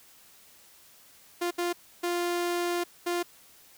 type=tone bursts at uneven times; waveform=sawtooth; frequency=349.2 Hz; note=F4; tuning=in tune; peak=-23 dBFS; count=4; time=1.41-1.51 / 1.58-1.73 / 2.03-2.84 / 3.06-3.23 s; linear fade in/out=10 ms; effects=white hiss -56 dBFS RMS until 3.77 s